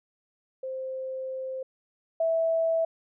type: tone pair in turn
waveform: sine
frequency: 523.3 / 655.3 Hz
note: C5 / E5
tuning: 0 / -10 cents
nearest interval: major third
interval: 390 cents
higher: second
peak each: -31 / -22 dBFS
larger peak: second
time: 0.63-1.63 / 2.2-2.85 s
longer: first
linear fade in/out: 5 ms
effects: none